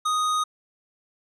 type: tone with hard clipping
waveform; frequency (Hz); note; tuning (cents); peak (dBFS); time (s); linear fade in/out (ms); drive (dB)
sine; 1244.5; D#6; 0; -23; 0.05-0.44; 10; 17
effects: resampled to 24000 Hz